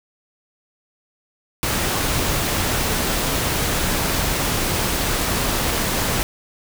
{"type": "noise", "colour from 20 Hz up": "pink", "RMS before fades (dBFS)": -21, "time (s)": [1.63, 6.23], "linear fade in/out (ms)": 0, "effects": []}